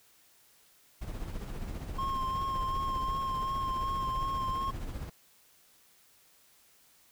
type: noise with tremolo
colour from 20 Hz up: brown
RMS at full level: -36 dBFS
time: 1.01-5.1 s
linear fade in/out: 10 ms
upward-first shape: sine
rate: 15 Hz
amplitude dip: 45%
type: tone with vibrato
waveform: triangle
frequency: 1066 Hz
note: C6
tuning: 32 cents sharp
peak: -29 dBFS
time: 1.98-4.71 s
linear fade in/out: 10 ms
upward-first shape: sine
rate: 2.7 Hz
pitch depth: 24 cents each way
effects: white hiss -63 dBFS RMS until 7.11 s